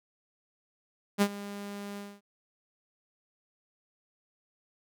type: tone with ADSR envelope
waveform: sawtooth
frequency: 202.3 Hz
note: G#3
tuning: 45 cents flat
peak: -16 dBFS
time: 1.18-2.21 s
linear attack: 36 ms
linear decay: 62 ms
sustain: -18 dB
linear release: 240 ms
effects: none